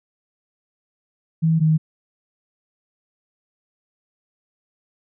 sine tone pair in turn, 161.7 / 157.28 Hz, E3 / D#3, -33 / +19 cents, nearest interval unison, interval 48 cents, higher first, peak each -14 / -13 dBFS, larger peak second, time 1.42-1.6 / 1.6-1.78 s, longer neither, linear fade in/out 20 ms, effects none

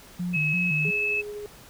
sine tone with vibrato, 164.81 Hz, E3, in tune, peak -26 dBFS, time 0.19-0.91 s, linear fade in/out 10 ms, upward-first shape square, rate 2.9 Hz, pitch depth 130 cents each way
sine tone with pitch glide, 2572 to 2600 Hz, E7 to E7, -43 to -24 cents, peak -23 dBFS, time 0.33-1.22 s, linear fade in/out 20 ms, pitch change +19 cents, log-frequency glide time 0.67-0.94 s
sine tone with tremolo, 415.3 Hz, G#4, in tune, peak -32 dBFS, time 0.85-1.46 s, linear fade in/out 0 ms, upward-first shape sine, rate 12 Hz, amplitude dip 25%
effects pink hiss -49 dBFS RMS until 1.69 s

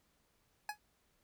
25% pulse tone with exponential decay, 840 Hz, G#5, 19 cents sharp, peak -30 dBFS, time 0.69-0.78 s, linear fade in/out 2 ms, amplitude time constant 18 ms, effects pink hiss -75 dBFS RMS until 1.23 s

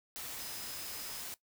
sine tone in noise, 5070 Hz, D#8, 32 cents sharp, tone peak -48 dBFS, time 0.4-1.21 s, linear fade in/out 0 ms, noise white, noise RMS -43 dBFS, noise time 0.16-1.34 s, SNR -8 dB, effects noise-tail reverb RT60 0.1 s tail -17 dB re dry

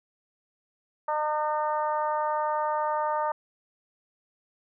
harmonic tone, 303.5 Hz, D#4, 43 cents flat, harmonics 2 / 3 / 4 / 5 / 6, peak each -30 / -27 / -32 / -42 / -45 dBFS, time 1.08-3.32 s, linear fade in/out 5 ms, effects none

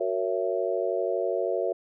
sine chord, F# dominant seventh, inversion none, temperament just, 370 / 462.5 / 555 / 666 Hz, F#4 / A#4 / C#5 / E5, 0 / -14 / +2 / +18 cents, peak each -30 dBFS, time 0-1.73 s, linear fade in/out 10 ms, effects none

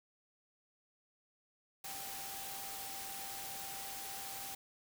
sine tone in noise, 784 Hz, G5, in tune, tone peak -50 dBFS, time 1.84-4.55 s, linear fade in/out 5 ms, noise white, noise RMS -45 dBFS, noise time 1.84-4.55 s, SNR -8 dB, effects none

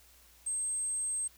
sine tone, 8370 Hz, C9, in tune, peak -31 dBFS, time 0.46-1.28 s, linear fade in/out 10 ms, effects added 60 Hz sine -64 dBFS peak until 1.37 s + white hiss -61 dBFS RMS until 1.37 s

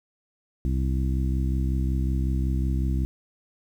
harmonic tone, 65.41 Hz, C2, in tune, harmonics 1 / 2 / 3 / 4 / 5, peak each -23 / -29 / -33 / -35 / -37 dBFS, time 0.65-3.05 s, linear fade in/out 0 ms, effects 9-bit

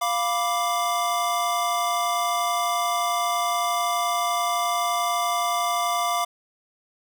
square chord, B diminished, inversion second, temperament equal, 698.5 / 987.8 / 1174.7 Hz, F5 / B5 / D6, 0 / 0 / 0 cents, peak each -26 / -31 / -26 dBFS, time 0.01-6.25 s, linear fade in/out 10 ms, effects none

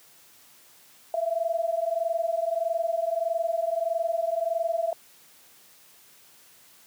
sine tone pair together, 656.4 / 678 Hz, E5 / E5, -8 / +49 cents, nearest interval minor second, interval 57 cents, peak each -27 / -27 dBFS, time 1.14-4.93 s, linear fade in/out 2 ms, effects white hiss -55 dBFS RMS until 6.86 s + high-pass 100 Hz 12 dB/octave

